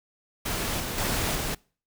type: noise with level steps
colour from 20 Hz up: pink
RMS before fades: -29 / -32 / -27 / -30 dBFS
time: 0.45-1.55 s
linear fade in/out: 10 ms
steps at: 0.8 / 0.98 / 1.35 s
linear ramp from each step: 2 ms
effects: noise-tail reverb RT60 0.4 s tail -25 dB re dry